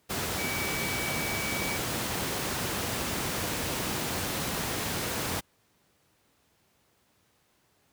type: tone in noise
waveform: sine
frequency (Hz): 2283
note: D7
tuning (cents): -50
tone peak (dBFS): -34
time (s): 0.37-1.78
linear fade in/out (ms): 20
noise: pink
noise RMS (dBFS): -31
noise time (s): 0.09-5.41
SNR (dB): -6
effects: pink hiss -68 dBFS RMS until 7.92 s + high-pass 80 Hz 12 dB/octave